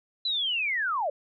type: linear sweep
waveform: sine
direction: down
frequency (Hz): 4042 to 535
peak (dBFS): -25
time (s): 0.25-1.1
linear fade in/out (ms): 5
effects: none